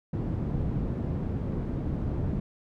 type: low-pass noise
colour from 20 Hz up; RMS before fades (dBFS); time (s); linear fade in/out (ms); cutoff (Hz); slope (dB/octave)
white; -30; 0.13-2.4; 5; 190; 12
effects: none